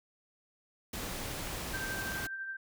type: noise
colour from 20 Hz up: pink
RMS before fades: -39 dBFS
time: 0.93-2.27 s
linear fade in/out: 5 ms
type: tone with tremolo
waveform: sine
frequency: 1568 Hz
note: G6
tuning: in tune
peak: -35 dBFS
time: 1.73-2.57 s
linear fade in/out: 10 ms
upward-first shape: triangle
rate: 12 Hz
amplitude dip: 45%
effects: none